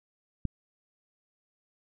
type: click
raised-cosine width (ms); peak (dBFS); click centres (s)
5; -17; 0.453
effects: none